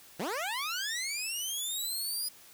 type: linear sweep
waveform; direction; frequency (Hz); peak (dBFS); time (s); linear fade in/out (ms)
15% pulse; up; 144.5 to 4978; -26; 0.19-2.29; 10
effects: white hiss -55 dBFS RMS until 2.53 s

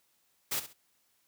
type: noise with echo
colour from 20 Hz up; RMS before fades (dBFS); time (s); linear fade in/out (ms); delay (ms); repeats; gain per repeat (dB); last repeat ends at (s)
white; -32; 0.51-0.6; 10; 67; 2; -12; 0.734
effects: white hiss -72 dBFS RMS until 1.27 s + high-pass 60 Hz 12 dB/octave

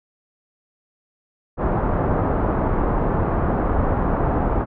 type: low-pass noise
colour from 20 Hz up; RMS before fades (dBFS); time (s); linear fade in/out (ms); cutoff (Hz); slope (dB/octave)
pink; -20; 1.57-4.66; 50; 1200; 24
effects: none

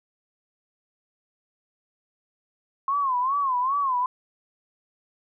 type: tone with vibrato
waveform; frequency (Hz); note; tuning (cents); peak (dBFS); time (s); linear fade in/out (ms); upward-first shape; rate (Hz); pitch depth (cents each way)
sine; 1062; C6; +25; -21; 2.88-4.06; 2; sine; 2.5; 140
effects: none

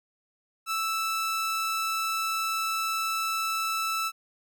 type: tone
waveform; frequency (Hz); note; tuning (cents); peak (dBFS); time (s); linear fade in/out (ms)
sawtooth; 1318.5; E6; 0; -23; 0.66-4.12; 50
effects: none

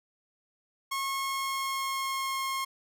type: tone with pitch glide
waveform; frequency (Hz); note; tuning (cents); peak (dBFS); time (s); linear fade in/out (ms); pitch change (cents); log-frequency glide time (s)
sawtooth; 1088 to 1074.3; C#6 to C6; -33 to +45; -26; 0.91-2.65; 10; -22; 1.08-2.43
effects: none

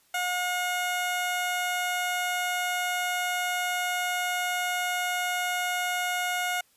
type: tone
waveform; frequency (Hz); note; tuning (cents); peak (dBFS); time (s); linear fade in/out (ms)
15% pulse; 720; F#5; -47; -20; 0.14-6.61; 5
effects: white hiss -64 dBFS RMS until 6.76 s + resampled to 32000 Hz

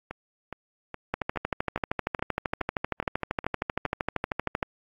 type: two click trains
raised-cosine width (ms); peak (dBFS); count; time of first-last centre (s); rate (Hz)
0.5; -11 / -20; 46 / 10; 1.14-4.628 / 0.11-3.86; 12.9 / 2.4
effects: AAC 64 kbps

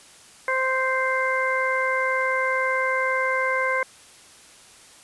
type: harmonic tone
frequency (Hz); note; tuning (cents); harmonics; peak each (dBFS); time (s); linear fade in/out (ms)
522; C5; -4; 1 / 2 / 3 / 4; -26 / -26 / -26 / -26; 0.48-3.83; 2
effects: white hiss -49 dBFS RMS until 5.03 s + resampled to 24000 Hz

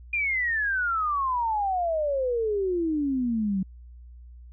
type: exponential sweep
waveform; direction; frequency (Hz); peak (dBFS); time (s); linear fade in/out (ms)
sine; down; 2438 to 185; -23; 0.13-3.63; 5
effects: added 60 Hz sine -43 dBFS peak until 4.52 s

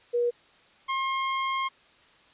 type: tone pair in turn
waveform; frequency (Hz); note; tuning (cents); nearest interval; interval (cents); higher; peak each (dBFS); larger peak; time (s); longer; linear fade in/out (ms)
sine / sawtooth; 480 / 1069.5; B4 / C6; -49 / +38; octave + major second; 1387; second; -22; neither; 0.13-0.31 / 0.88-1.69; second; 20
effects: white hiss -58 dBFS RMS until 2.33 s + resampled to 8000 Hz

